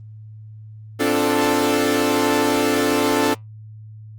sawtooth chord, D minor seventh, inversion third, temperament equal, 261.6 / 293.7 / 349.2 / 440 Hz, C4 / D4 / F4 / A4, 0 / 0 / 0 / 0 cents, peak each -19 / -17 / -21 / -17 dBFS, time 0.99-3.35 s, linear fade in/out 20 ms, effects added 108 Hz sine -36 dBFS peak until 4.18 s + Opus 24 kbps

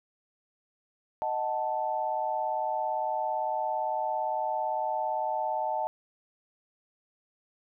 sine chord, D# diminished, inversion none, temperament equal, 622.3 / 740 / 880 Hz, D#5 / F#5 / A5, 0 / 0 / 0 cents, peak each -33 / -33 / -30 dBFS, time 1.22-5.87 s, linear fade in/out 0 ms, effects none

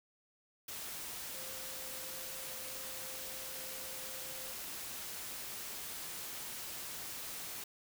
sine tone in noise, 523.3 Hz, C5, in tune, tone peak -54 dBFS, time 1.34-4.53 s, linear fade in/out 5 ms, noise white, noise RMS -44 dBFS, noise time 0.68-7.64 s, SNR -13 dB, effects none

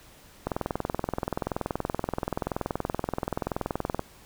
click train, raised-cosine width 1 ms, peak -13 dBFS, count 75, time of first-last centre 0.47-3.994 s, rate 21 Hz, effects pink hiss -53 dBFS RMS until 4.25 s

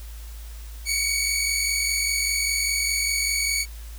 15% pulse tone pair together, 2217 / 2262 Hz, C#7 / C#7, 0 / +34 cents, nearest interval unison, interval 34 cents, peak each -20 / -17 dBFS, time 0.85-3.66 s, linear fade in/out 50 ms, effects added 55 Hz sine -35 dBFS peak until 3.98 s + white hiss -48 dBFS RMS until 3.98 s

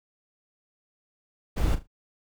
brown noise with echo, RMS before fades -23 dBFS, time 1.56-1.76 s, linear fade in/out 20 ms, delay 38 ms, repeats 3, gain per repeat -12 dB, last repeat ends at 1.874 s, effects none

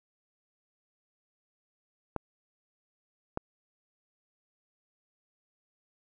clicks, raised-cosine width 1 ms, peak -17 dBFS, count 2, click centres 2.163 / 3.374 s, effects none

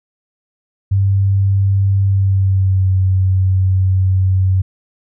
sine tone with pitch glide, 98 to 94.17 Hz, G2 to F#2, 0 to +31 cents, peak -10 dBFS, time 0.91-4.62 s, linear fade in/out 10 ms, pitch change -69 cents, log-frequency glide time 2.05-2.91 s, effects none

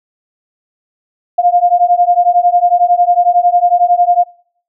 sine beating tone pair, 700 / 711 Hz, F5 / F5, +4 / +31 cents, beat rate 11 Hz, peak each -10 dBFS, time 1.38-4.24 s, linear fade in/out 10 ms, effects noise-tail reverb RT60 0.7 s tail -25 dB re dry

